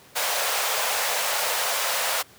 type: high-pass noise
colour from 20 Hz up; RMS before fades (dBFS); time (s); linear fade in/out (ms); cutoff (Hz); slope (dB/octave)
pink; -25; 0.15-2.23; 20; 500; 48
effects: pink hiss -51 dBFS RMS until 2.38 s + high-pass 100 Hz 12 dB/octave